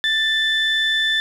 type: tone pair together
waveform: sine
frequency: 1769 / 3519 Hz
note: A6 / A7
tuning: +9 / 0 cents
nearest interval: octave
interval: 1191 cents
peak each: -18 dBFS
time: 0.04-1.2 s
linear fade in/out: 0 ms
effects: tanh soft clip ceiling -11 dBFS + 8-bit